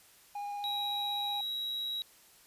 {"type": "tone with vibrato", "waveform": "triangle", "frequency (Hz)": 816, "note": "G#5", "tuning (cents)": -31, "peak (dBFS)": -34, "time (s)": [0.35, 1.41], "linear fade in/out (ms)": 5, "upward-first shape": "triangle", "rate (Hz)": 16, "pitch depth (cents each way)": 11}
{"type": "tone", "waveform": "triangle", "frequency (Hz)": 3858, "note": "B7", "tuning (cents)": -41, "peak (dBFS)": -32, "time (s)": [0.64, 2.02], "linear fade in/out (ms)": 0}
{"effects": ["white hiss -60 dBFS RMS until 2.46 s", "resampled to 32000 Hz"]}